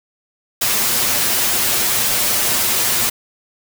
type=noise with comb filter; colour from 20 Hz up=white; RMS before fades=-17 dBFS; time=0.61-3.1 s; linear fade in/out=10 ms; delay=8.4 ms; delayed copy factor=+0.65; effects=none